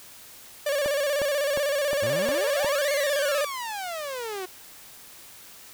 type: tone with vibrato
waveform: 45% pulse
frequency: 571 Hz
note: D5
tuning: 49 cents flat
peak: -23 dBFS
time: 0.66-3.45 s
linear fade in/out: 5 ms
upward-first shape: square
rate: 16 Hz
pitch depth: 62 cents each way
type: click train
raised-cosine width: 1 ms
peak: -17 dBFS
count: 6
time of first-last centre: 0.86-2.646 s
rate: 2.8 Hz
type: exponential two-way sweep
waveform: sawtooth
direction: up then down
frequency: 98.6 to 2217 to 359.4 Hz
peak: -27 dBFS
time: 2.02-4.46 s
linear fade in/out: 10 ms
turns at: 2.91 s
effects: white hiss -47 dBFS RMS until 5.73 s